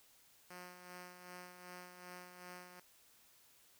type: tone with tremolo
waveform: 5% pulse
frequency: 179.5 Hz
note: F3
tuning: 48 cents sharp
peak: -38 dBFS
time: 0.5-2.8 s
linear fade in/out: 5 ms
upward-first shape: sine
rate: 2.6 Hz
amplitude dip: 55%
effects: white hiss -67 dBFS RMS until 3.79 s